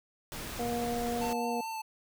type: noise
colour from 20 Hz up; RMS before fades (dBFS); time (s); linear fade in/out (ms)
pink; -40; 0.32-1.33; 0
type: harmonic tone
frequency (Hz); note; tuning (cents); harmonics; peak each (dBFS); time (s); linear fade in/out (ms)
237.8; A#3; +35; 1 / 2 / 3; -35 / -35 / -35; 0.59-1.61; 5
type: tone with vibrato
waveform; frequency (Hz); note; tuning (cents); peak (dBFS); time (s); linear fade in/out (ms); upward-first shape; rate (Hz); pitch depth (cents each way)
square; 887; A5; +14; -36; 1.21-1.82; 10; triangle; 4.7; 23
effects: none